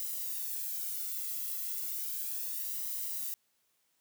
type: noise with flanger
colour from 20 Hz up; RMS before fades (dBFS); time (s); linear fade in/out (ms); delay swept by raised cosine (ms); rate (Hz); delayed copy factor
violet; -37; 0-3.34; 0; 1 to 1.51; 0.34; +0.65
effects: white hiss -75 dBFS RMS until 4 s + high-pass 80 Hz 12 dB/octave